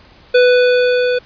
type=tone with level ramp; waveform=square; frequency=496 Hz; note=B4; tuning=7 cents sharp; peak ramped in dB=-7 to -14 dBFS; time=0.34-1.19 s; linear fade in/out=10 ms; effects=pink hiss -45 dBFS RMS until 1.25 s + resampled to 11025 Hz